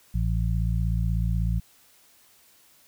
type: harmonic tone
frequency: 56.3 Hz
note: A1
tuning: 40 cents sharp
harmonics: 1 / 2 / 3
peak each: -24 / -27 / -30 dBFS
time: 0.14-1.6 s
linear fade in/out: 10 ms
effects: white hiss -58 dBFS RMS until 2.87 s